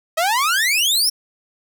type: exponential sweep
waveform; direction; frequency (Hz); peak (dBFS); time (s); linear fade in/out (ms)
sawtooth; up; 622.3 to 5588; -12; 0.17-1.1; 10
effects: none